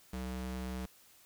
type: ring-modulated tone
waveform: square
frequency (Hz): 127.5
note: C3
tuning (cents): -44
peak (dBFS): -35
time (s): 0.13-0.86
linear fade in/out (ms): 5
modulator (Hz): 61.4
effects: white hiss -62 dBFS RMS until 1.25 s